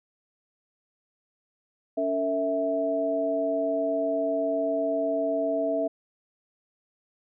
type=tone cluster; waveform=sine; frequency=282.9 / 453.9 / 655 Hz; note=C#4 / A#4 / E5; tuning=+35 / -46 / -11 cents; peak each=-30 / -32 / -25 dBFS; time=1.97-5.88 s; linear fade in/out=10 ms; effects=none